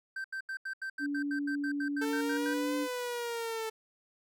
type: tone bursts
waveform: triangle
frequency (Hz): 1558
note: G6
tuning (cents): -11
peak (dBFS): -33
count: 15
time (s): 0.16-2.539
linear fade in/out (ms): 5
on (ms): 83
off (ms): 81
type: tone with pitch glide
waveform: sine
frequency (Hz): 286.8 to 291.3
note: D4 to D4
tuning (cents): -41 to -14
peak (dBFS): -31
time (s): 0.99-2.88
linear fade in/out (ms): 50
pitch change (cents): +27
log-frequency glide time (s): 2.29-2.51
type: linear two-way sweep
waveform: sawtooth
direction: up then down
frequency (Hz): 440 to 510 to 440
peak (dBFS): -30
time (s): 2.01-3.7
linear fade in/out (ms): 10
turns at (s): 2.76
effects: none